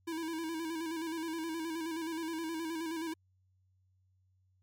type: tone with vibrato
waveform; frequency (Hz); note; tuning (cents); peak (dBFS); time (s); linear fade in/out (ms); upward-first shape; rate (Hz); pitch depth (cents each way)
square; 325.5; E4; -22; -36; 0.07-3.14; 10; square; 9.5; 47
effects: added 93 Hz sine -68 dBFS peak until 4.62 s + MP3 96 kbps